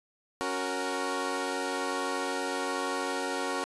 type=chord; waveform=15% pulse; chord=F# major; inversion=second; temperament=equal; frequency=277.2 / 370 / 466.2 Hz; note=C#4 / F#4 / A#4; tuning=0 / 0 / 0 cents; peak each=-28 dBFS; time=0.41-3.64 s; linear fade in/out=0 ms; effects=resampled to 24000 Hz